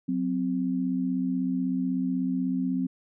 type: tone pair together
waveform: sine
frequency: 184 / 260.2 Hz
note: F#3 / C4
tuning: -9 / -9 cents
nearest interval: tritone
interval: 600 cents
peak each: -29 / -26 dBFS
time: 0.08-2.87 s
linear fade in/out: 10 ms
effects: none